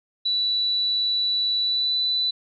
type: tone with pitch glide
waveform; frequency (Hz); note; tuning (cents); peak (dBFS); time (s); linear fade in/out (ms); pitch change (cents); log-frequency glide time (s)
sine; 3951 to 3983; B7 to B7; 0 to +14; -20; 0.25-2.31; 10; +14; 1.61-1.96
effects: none